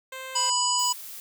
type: tone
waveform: 10% pulse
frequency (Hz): 523.3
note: C5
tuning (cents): 0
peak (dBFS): -27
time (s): 0.12-0.5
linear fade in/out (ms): 5
type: harmonic tone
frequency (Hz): 987.8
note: B5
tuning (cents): 0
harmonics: 1 / 3 / 5 / 7 / 8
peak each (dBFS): -26 / -31 / -28 / -27 / -31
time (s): 0.35-0.93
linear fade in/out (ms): 10
type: noise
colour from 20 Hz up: blue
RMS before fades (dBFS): -40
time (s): 0.79-1.2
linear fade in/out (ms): 0
effects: none